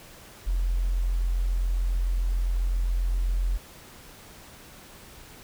sine tone, 43.65 Hz, F1, in tune, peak -22 dBFS, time 0.46-3.58 s, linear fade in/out 20 ms, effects pink hiss -48 dBFS RMS until 5.43 s

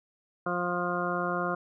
harmonic tone, 176.5 Hz, F3, 19 cents sharp, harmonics 1 / 2 / 3 / 4 / 6 / 7 / 8, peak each -35 / -35 / -35 / -35 / -35 / -35 / -35 dBFS, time 0.46-1.55 s, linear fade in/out 5 ms, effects none

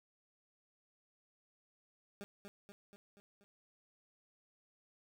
20% pulse tone with echo, 201.3 Hz, G3, 46 cents sharp, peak -40 dBFS, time 2.21-2.24 s, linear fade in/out 0 ms, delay 240 ms, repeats 5, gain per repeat -4 dB, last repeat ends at 3.44 s, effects none

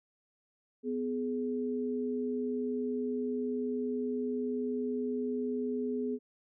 sine tone pair together, 250 / 420.5 Hz, B3 / G#4, +21 / +22 cents, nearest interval major sixth, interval 901 cents, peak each -33 / -34 dBFS, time 0.83-6.19 s, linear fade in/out 50 ms, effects none

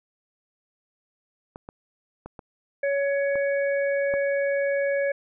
clicks, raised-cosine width 1 ms, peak -24 / -24 / -23 / -25 / -23 / -19 dBFS, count 6, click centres 1.559 / 1.689 / 2.26 / 2.392 / 3.356 / 4.139 s
harmonic tone, 560 Hz, C#5, 18 cents sharp, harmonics 1 / 3 / 4, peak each -22 / -31 / -35 dBFS, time 2.83-5.12 s, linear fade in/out 5 ms
effects none

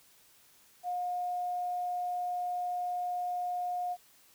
sine tone with quantisation, 716 Hz, F5, 43 cents sharp, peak -31 dBFS, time 0.83-3.97 s, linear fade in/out 50 ms, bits 10, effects white hiss -62 dBFS RMS until 4.34 s

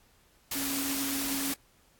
sine tone in noise, 275.4 Hz, C#4, 11 cents flat, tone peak -33 dBFS, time 0.55-1.53 s, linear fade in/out 5 ms, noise white, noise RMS -33 dBFS, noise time 0.51-1.54 s, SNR -3 dB, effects pink hiss -64 dBFS RMS until 1.99 s + AAC 64 kbps

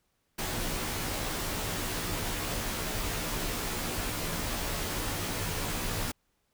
pink noise with comb filter, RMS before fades -33 dBFS, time 0.38-6.12 s, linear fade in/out 10 ms, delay 15 ms, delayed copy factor -1, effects pink hiss -75 dBFS RMS until 6.53 s

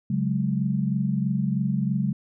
sine chord, C# suspended fourth, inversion none, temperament just, 138.59 / 184.79 / 207.9 Hz, C#3 / F#3 / G#3, 0 / -2 / +2 cents, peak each -26 dBFS, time 0.1-2.13 s, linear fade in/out 5 ms, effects none

